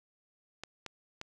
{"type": "clicks", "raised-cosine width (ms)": 0.2, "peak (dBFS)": -23, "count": 3, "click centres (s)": [0.636, 0.863, 1.214], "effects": []}